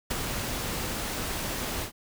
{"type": "noise with ADSR envelope", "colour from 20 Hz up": "pink", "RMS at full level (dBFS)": -27, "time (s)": [0.1, 1.92], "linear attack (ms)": 12, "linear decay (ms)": 12, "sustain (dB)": -5, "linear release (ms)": 100, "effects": []}